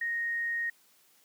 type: tone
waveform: sine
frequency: 1864.7 Hz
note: A#6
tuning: in tune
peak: -29 dBFS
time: 0.01-0.7 s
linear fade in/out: 5 ms
effects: white hiss -64 dBFS RMS until 1.24 s + high-pass 150 Hz 12 dB/octave